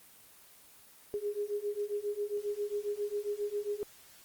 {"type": "beating tone pair", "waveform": "sine", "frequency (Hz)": [408.6, 416], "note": ["G#4", "G#4"], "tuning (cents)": [-28, 3], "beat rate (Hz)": 7.4, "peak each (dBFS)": [-36, -35], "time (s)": [1.14, 3.83], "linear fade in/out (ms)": 0, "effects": ["white hiss -57 dBFS RMS until 4.24 s", "Opus 24 kbps"]}